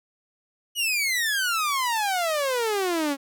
sawtooth exponential sweep, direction down, 2960 to 270.4 Hz, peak -19 dBFS, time 0.75-3.17 s, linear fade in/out 50 ms, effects none

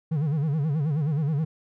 triangle tone with vibrato, 150 Hz, D3, 37 cents sharp, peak -20 dBFS, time 0.11-1.45 s, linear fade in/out 10 ms, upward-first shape sine, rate 9.4 Hz, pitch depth 150 cents each way, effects none

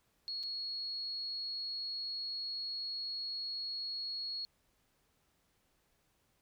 sine tone with dropouts, 4328 Hz, C#8, 42 cents flat, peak -37 dBFS, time 0.28-4.45 s, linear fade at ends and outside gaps 0 ms, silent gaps 0.43-0.435 s, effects pink hiss -75 dBFS RMS until 6.41 s

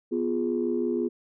sine chord, F diminished, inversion second, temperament equal, 246.9 / 349.2 / 415.3 Hz, Cb4 / F4 / Ab4, 0 / 0 / 0 cents, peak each -28 / -27 / -29 dBFS, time 0.11-1.09 s, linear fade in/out 20 ms, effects tanh soft clip ceiling -15 dBFS

